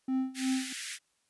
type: tone with tremolo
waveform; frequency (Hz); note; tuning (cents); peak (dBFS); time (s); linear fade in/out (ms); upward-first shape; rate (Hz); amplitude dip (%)
triangle; 261.6; C4; 0; -24; 0.08-0.73; 5; sine; 2.9; 90
type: high-pass noise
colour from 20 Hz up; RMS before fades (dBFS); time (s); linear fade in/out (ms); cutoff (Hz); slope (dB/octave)
pink; -39; 0.34-0.99; 50; 1600; 48
effects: white hiss -74 dBFS RMS until 1.29 s + resampled to 24000 Hz